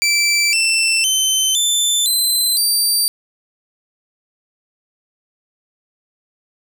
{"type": "tone with pitch steps", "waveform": "20% pulse", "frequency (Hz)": [2331, 2678, 3076, 3533, 4059, 4662], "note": ["D7", "E7", "G7", "A7", "B7", "D8"], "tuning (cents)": [-14, 27, -33, 6, 47, -14], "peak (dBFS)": -8, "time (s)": [0.02, 3.08], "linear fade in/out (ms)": 0, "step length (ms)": 510, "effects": []}